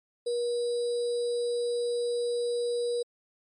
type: tone with sample-and-hold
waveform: sine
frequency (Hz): 479.4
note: A#4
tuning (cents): +48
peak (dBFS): -26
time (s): 0.26-3.03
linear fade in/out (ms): 10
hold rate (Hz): 4410
effects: MP3 48 kbps